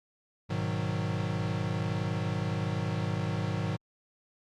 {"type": "chord", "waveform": "square", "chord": "G# minor seventh", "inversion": "none", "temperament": "equal", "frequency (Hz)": [103.83, 123.47, 155.56, 185], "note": ["G#2", "B2", "D#3", "F#3"], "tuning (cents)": [0, 0, 0, 0], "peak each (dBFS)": [-34, -37, -35, -37], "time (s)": [0.49, 3.77], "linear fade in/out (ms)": 20, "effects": ["low-pass 5000 Hz 12 dB/octave", "Opus 48 kbps"]}